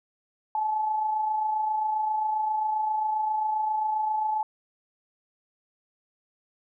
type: tone pair together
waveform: sine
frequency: 835.5 / 863 Hz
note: G#5 / A5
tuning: +10 / -34 cents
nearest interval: minor second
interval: 56 cents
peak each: -36 / -24 dBFS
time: 0.55-4.43 s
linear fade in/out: 2 ms
effects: none